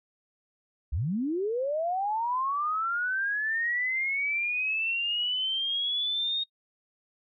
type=linear sweep; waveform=sine; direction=up; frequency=56.4 to 3729 Hz; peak=-26 dBFS; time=0.92-6.44 s; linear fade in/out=10 ms; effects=noise-tail reverb RT60 0.1 s tail -24 dB re dry